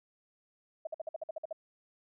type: tone bursts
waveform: sine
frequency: 637 Hz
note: D#5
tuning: 41 cents sharp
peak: -34 dBFS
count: 10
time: 0.85-1.528 s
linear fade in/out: 5 ms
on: 21 ms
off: 52 ms
effects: none